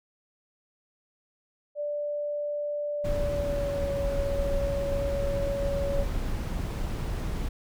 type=tone with pitch glide; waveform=sine; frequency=587.3 to 560.5 Hz; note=D5 to C#5; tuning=0 to +19 cents; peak=-28 dBFS; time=1.75-6.06 s; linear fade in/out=50 ms; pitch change=-81 cents; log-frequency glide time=2.95-3.91 s
type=noise; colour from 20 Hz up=brown; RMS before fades=-30 dBFS; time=3.04-7.49 s; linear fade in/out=10 ms
effects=none